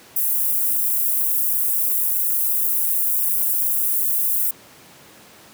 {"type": "high-pass noise", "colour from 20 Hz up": "white", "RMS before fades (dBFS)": -20, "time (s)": [0.16, 4.51], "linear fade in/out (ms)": 5, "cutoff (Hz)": 11000, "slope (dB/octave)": 24, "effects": ["pink hiss -46 dBFS RMS until 5.53 s", "high-pass 150 Hz 12 dB/octave"]}